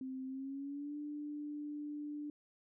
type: tone with pitch glide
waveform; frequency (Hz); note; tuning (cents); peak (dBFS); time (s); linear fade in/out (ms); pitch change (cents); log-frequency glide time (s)
sine; 261.6 to 295.3; C4 to D4; 0 to +10; -40; 0.01-2.3; 2; +210; 0.26-0.97
effects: none